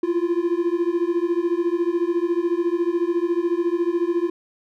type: beating tone pair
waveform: triangle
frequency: 338 / 352 Hz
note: E4 / F4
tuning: +43 / +14 cents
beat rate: 14 Hz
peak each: -20 dBFS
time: 0.03-4.3 s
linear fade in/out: 5 ms
effects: none